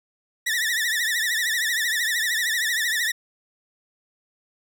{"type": "tone with vibrato", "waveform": "sawtooth", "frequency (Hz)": 1846, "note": "A#6", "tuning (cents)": -17, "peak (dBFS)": -18, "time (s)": [0.46, 3.12], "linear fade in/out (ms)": 10, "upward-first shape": "triangle", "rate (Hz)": 13, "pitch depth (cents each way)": 140, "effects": []}